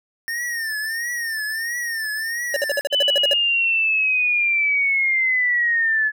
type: tone with vibrato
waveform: square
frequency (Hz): 1819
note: A#6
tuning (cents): -43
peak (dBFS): -24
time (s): 0.28-2.81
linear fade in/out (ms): 0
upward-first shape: triangle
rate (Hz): 1.5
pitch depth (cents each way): 120
type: tone bursts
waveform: square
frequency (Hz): 570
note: C#5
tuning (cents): +48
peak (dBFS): -19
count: 11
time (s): 2.54-3.334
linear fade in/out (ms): 2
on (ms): 24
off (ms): 53
type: linear sweep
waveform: sine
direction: down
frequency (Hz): 3025 to 1707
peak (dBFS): -16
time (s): 2.9-6.12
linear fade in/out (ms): 50
effects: none